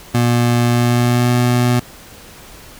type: tone with pitch glide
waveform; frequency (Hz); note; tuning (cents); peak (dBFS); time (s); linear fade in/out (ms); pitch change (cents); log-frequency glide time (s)
25% pulse; 120 to 122.38; B2 to B2; -49 to -15; -8; 0.14-1.8; 10; +34; 0.72-1.32
effects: pink hiss -39 dBFS RMS until 2.79 s